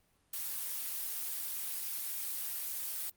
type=noise; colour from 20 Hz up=blue; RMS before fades=-38 dBFS; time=0.33-3.1 s; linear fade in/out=5 ms; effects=pink hiss -72 dBFS RMS until 3.16 s + Opus 32 kbps